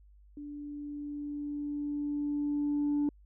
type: tone with level ramp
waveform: sine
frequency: 291.4 Hz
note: D4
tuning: 13 cents flat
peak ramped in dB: -40 to -24 dBFS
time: 0.37-3.09 s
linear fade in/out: 2 ms
effects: tanh soft clip ceiling -24 dBFS + added 50 Hz sine -55 dBFS peak until 3.25 s